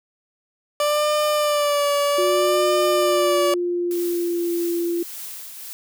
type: tone with vibrato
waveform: 30% pulse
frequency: 587.3 Hz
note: D5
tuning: in tune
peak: -15 dBFS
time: 0.8-3.54 s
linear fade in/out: 2 ms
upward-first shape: sine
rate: 0.63 Hz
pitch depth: 41 cents each way
type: tone with pitch glide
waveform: sine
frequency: 361.6 to 343.1 Hz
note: F#4 to F4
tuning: -40 to -31 cents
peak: -20 dBFS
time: 2.18-5.03 s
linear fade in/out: 5 ms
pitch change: -91 cents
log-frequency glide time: 2.59-4.59 s
type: noise with tremolo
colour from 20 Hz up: blue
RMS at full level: -33 dBFS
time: 3.91-5.73 s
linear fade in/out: 0 ms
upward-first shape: triangle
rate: 1.7 Hz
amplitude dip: 45%
effects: none